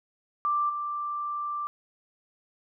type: tone with level steps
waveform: sine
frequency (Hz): 1178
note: D6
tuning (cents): +5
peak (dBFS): -23 / -29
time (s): 0.45-1.67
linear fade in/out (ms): 0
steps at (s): 0.69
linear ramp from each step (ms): 10
effects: none

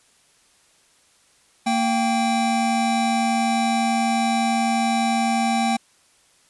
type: tone pair together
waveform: square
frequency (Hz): 230 / 781.7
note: A#3 / G5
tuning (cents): -23 / -5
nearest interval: octave + major sixth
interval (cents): 2118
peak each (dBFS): -22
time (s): 1.66-5.77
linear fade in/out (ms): 10
effects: white hiss -58 dBFS RMS until 6.49 s + resampled to 24000 Hz

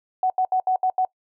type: tone bursts at uneven times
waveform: sine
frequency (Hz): 745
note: F#5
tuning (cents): +12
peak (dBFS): -17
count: 6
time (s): 0.23-0.3 / 0.38-0.45 / 0.52-0.6 / 0.67-0.76 / 0.83-0.9 / 0.98-1.05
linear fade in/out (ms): 2
effects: noise-tail reverb RT60 0.1 s tail -23 dB re dry

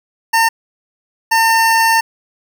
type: tone pair in turn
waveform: 25% pulse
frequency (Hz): 908 / 904.7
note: A#5 / A5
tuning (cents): -46 / +48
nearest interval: unison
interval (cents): 6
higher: first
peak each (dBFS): -6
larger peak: neither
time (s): 0.33-0.49 / 1.31-2.01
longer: second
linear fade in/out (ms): 10
effects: none

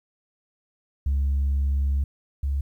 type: tone pair in turn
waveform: sine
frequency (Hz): 69.3 / 69.54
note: C#2 / C#2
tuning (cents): 0 / +6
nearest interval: unison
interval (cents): 6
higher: second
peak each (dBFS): -18 / -21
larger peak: first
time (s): 1.06-2.04 / 2.43-2.61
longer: first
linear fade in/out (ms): 5
effects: tanh soft clip ceiling -18 dBFS + 10-bit

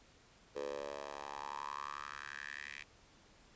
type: tone with high-pass filter sweep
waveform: 10% pulse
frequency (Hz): 71.3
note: C#2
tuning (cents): +49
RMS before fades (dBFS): -45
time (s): 0.55-2.84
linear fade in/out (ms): 20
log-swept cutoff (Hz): 470 to 2200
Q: 5.2
effects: pink hiss -64 dBFS RMS until 3.55 s + resampled to 16000 Hz

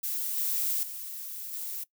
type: noise with level steps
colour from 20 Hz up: violet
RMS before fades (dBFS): -32 / -29 / -39 / -36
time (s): 0.03-1.84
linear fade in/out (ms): 10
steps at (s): 0.37 / 0.83 / 1.53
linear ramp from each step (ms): 2
effects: noise-tail reverb RT60 0.1 s tail -20 dB re dry

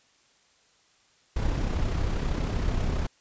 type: noise with amplitude modulation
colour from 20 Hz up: brown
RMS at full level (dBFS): -25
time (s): 1.36-3.07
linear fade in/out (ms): 5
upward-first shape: sine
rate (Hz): 32.6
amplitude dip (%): 40
effects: white hiss -63 dBFS RMS until 3.2 s + resampled to 16000 Hz

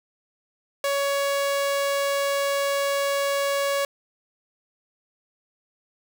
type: tone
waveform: sawtooth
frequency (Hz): 560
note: C#5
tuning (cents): +18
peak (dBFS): -18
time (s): 0.84-3.85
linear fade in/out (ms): 2
effects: none

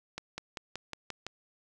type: accelerating click train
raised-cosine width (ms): 0.2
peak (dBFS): -20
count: 7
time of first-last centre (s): 0.18-1.266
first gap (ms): 200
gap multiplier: 0.96
effects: none

